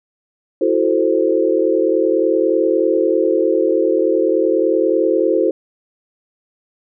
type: chord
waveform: sine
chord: F# half-diminished seventh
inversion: third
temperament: equal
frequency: 329.6 / 370 / 440 / 523.3 Hz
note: E4 / F#4 / A4 / C5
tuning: 0 / 0 / 0 / 0 cents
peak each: -18 dBFS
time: 0.61-5.51 s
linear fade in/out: 5 ms
effects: none